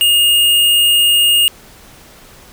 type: tone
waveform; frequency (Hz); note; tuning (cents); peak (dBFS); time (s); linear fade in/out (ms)
square; 2843; F7; +30; -9; 0.01-1.48; 0
effects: pink hiss -41 dBFS RMS until 2.52 s